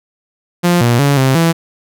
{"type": "tone with pitch steps", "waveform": "sawtooth", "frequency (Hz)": [175.1, 119.4, 141.6, 132.5, 166], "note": ["F3", "A#2", "C#3", "C3", "E3"], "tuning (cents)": [5, 42, 37, 22, 12], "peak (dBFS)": -5, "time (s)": [0.63, 1.53], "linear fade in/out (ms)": 20, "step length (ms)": 180, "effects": []}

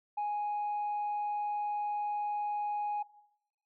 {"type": "tone", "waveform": "sine", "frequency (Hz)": 830.6, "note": "G#5", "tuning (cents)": 0, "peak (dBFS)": -29, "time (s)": [0.17, 3.03], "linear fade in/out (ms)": 10, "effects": ["noise-tail reverb RT60 0.8 s tail -20 dB re dry", "tanh soft clip ceiling -29 dBFS"]}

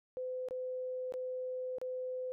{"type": "tone with dropouts", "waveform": "sine", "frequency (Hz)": 509, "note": "C5", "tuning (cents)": -48, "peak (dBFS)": -36, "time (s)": [0.17, 2.32], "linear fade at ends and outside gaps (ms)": 0, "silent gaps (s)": [[0.486, 0.509], [1.123, 1.139], [1.784, 1.815]], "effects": []}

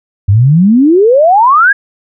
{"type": "exponential sweep", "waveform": "sine", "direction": "up", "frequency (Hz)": [93.1, 1692], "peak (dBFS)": -3, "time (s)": [0.28, 1.73], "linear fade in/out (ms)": 10, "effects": []}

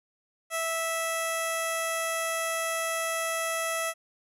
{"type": "tone with low-pass filter", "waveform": "15% pulse", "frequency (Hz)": 656, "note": "E5", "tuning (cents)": -9, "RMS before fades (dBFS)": -30, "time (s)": [0.5, 3.94], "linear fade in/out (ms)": 50, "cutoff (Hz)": 11000, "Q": 2.6, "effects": []}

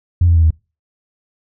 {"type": "tone with pitch steps", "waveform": "sine", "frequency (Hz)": [87.31, 84.63, 82.03, 79.51], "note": ["F2", "E2", "E2", "D#2"], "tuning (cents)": [0, 46, -8, 38], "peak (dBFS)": -7, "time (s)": [0.21, 0.506], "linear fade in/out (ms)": 5, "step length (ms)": 74, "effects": ["noise-tail reverb RT60 0.3 s tail -26 dB re dry", "tanh soft clip ceiling -3 dBFS"]}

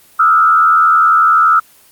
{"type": "tone with frequency modulation", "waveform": "sine", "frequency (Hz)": 1314, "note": "E6", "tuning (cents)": -6, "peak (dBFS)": -6, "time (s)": [0.19, 1.6], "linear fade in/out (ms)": 10, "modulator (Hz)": 80.7, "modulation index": 0.94, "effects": ["white hiss -46 dBFS RMS until 1.91 s", "Opus 24 kbps"]}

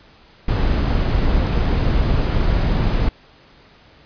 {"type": "noise", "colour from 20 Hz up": "brown", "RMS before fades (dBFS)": -17, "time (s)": [0.48, 3.09], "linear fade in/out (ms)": 5, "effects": ["pink hiss -49 dBFS RMS until 4.05 s", "resampled to 11025 Hz"]}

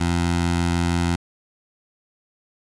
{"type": "tone with notch filter", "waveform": "15% pulse", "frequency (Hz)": 86.1, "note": "F2", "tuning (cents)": -24, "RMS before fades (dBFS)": -21, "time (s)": [0, 1.16], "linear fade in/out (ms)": 10, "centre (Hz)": 450, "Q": 1.9, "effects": ["resampled to 22050 Hz", "7-bit"]}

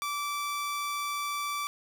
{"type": "tone", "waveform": "sawtooth", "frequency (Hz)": 1162, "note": "D6", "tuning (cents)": -19, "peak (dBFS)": -27, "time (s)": [0.02, 1.67], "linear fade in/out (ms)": 0, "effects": []}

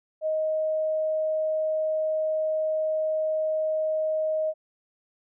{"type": "tone", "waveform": "sine", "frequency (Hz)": 626, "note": "D#5", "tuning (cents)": 10, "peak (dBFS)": -23, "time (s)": [0.21, 4.54], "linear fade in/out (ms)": 50, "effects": []}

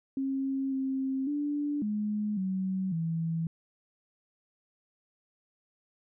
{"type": "tone with pitch steps", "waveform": "sine", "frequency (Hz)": [269.5, 266.2, 291.6, 210.1, 188.9, 164.1], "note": ["C#4", "C4", "D4", "G#3", "F#3", "E3"], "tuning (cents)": [-49, 30, -12, 20, 36, -8], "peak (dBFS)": -28, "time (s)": [0.17, 3.47], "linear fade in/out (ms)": 2, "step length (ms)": 550, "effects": []}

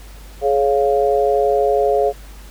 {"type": "chord", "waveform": "sine", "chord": "Db major", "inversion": "second", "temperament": "equal with one note detuned", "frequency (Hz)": [422.1, 554.4, 698.5], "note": ["Ab4", "Db5", "F5"], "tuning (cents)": [28, 0, 0], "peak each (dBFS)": [-16, -18, -18], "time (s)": [0.41, 2.13], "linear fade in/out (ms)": 50, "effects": ["added 50 Hz sine -36 dBFS peak until 2.5 s", "pink hiss -44 dBFS RMS until 2.5 s"]}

